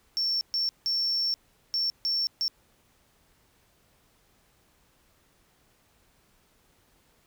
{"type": "tone bursts at uneven times", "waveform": "sine", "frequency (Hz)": 5440, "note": "F8", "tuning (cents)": -46, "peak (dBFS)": -22, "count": 6, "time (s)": [[0.17, 0.41], [0.54, 0.69], [0.86, 1.34], [1.74, 1.9], [2.05, 2.27], [2.41, 2.48]], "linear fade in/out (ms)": 0, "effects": ["tanh soft clip ceiling -23 dBFS", "pink hiss -65 dBFS RMS until 7.26 s"]}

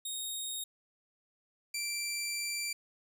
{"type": "tone pair in turn", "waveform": "15% pulse", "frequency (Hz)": [3729, 2349], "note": ["A#7", "D7"], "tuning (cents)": [0, 0], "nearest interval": "minor sixth", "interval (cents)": 800, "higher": "first", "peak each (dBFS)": [-29, -27], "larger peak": "second", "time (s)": [[0.05, 0.64], [1.74, 2.73]], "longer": "second", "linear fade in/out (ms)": 5, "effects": []}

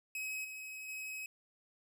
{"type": "tone with level steps", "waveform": "45% pulse", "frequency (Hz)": 2548, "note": "D#7", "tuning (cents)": 41, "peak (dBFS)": [-38, -44, -41], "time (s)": [0.15, 1.26], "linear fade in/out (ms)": 2, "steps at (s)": [0.44, 0.88], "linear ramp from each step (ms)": 10, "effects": []}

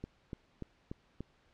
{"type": "click train", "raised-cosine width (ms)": 3, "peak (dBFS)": -27, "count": 5, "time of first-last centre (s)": [0.04, 1.206], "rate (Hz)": 3.43, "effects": ["pink hiss -69 dBFS RMS until 1.53 s", "low-pass 4000 Hz 12 dB/octave"]}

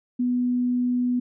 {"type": "tone", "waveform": "sine", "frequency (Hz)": 246.9, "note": "B3", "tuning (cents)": 0, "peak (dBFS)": -20, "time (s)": [0.19, 1.2], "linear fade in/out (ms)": 10, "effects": []}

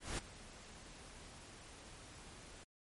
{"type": "noise with ADSR envelope", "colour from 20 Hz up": "pink", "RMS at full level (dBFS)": -39, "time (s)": [0, 2.64], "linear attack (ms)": 180, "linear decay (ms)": 14, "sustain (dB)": -16, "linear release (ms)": 8, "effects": ["MP3 48 kbps"]}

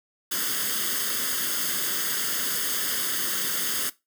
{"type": "noise with comb filter", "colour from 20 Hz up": "white", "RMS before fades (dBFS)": -27, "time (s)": [0.31, 3.9], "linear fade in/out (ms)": 10, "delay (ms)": 0.61, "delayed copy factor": 0.75, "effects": ["noise-tail reverb RT60 0.2 s tail -18 dB re dry", "high-pass 200 Hz 12 dB/octave"]}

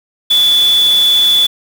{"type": "tone in noise", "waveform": "sine", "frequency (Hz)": 3455, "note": "A7", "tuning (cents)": -32, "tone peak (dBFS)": -7, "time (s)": [0.3, 1.47], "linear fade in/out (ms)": 10, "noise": "white", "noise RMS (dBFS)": -24, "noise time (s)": [0.3, 1.47], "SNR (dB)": 14, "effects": []}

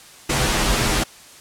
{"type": "noise with comb filter", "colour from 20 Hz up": "pink", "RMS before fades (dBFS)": -19, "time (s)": [0.29, 1.04], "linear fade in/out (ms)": 10, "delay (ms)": 11, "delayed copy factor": -0.85, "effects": ["white hiss -44 dBFS RMS until 1.4 s", "low-pass 10000 Hz 12 dB/octave"]}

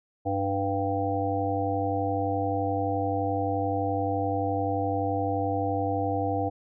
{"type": "harmonic tone with a mistuned harmonic", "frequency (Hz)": 98.9, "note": "G2", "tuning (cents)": 16, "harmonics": [1, 3, 5, 7, 8], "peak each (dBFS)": [-31, -31, -31, -31, -31], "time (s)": [0.25, 6.5], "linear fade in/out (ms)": 20, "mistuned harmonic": 8, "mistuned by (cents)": -16, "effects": []}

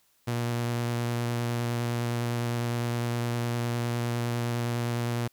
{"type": "tone with vibrato", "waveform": "sawtooth", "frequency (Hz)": 119, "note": "A#2", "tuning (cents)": 36, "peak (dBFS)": -23, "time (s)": [0.27, 5.28], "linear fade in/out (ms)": 10, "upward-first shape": "triangle", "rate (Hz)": 9.8, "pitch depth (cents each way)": 14, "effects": ["white hiss -67 dBFS RMS until 5.32 s"]}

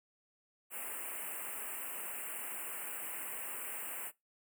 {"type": "band-stop noise", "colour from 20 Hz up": "white", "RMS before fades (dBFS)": -42, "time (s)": [0.7, 4.12], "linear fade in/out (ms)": 50, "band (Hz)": [2900, 7700], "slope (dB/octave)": 96, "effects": ["noise-tail reverb RT60 0.2 s tail -21 dB re dry", "high-pass 300 Hz 12 dB/octave"]}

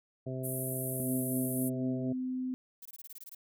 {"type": "harmonic tone", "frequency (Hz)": 130, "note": "C3", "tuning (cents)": -11, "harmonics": [1, 2, 3, 4, 5], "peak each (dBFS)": [-37, -41, -42, -46, -43], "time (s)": [0.26, 2.13], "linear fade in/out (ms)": 10}
{"type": "band-pass noise", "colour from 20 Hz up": "pink", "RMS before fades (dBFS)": -40, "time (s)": [0.43, 1.7], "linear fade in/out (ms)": 20, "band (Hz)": [10000, 13000], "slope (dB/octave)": 48}
{"type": "tone", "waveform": "sine", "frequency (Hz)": 255.9, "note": "C4", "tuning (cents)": -38, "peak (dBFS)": -32, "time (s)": [1, 2.54], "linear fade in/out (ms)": 0}
{"type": "noise bursts", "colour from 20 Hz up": "violet", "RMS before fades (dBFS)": -47, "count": 10, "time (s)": [2.82, 3.349], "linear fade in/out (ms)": 5, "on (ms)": 34, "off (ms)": 21}
{"effects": []}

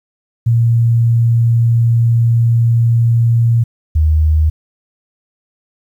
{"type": "tone pair in turn", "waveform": "sine", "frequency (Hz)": [116.54, 77.78], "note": ["A#2", "D#2"], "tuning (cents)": [0, 0], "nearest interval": "perfect fifth", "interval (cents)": 700, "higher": "first", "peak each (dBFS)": -8, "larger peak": "neither", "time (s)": [[0.46, 3.64], [3.95, 4.5]], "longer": "first", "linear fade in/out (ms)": 10, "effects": ["8-bit"]}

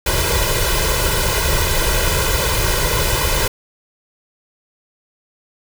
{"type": "noise with comb filter", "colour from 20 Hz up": "pink", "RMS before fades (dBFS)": -17, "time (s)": [0.06, 3.48], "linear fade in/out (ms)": 5, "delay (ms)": 2, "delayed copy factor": 0.9, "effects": []}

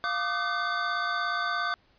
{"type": "tone cluster", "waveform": "square", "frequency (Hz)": [700, 1172, 1229, 1521], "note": ["F5", "D6", "D#6", "F#6"], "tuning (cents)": [4, -4, -22, 47], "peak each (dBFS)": [-36, -32, -36, -31], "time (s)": [0.04, 1.74], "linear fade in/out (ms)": 0, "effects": ["pink hiss -64 dBFS RMS until 1.98 s", "resampled to 11025 Hz"]}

